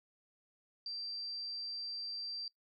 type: tone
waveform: sine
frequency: 4699 Hz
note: D8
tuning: in tune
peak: -39 dBFS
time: 0.86-2.48 s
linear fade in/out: 2 ms
effects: noise-tail reverb RT60 0.1 s tail -20 dB re dry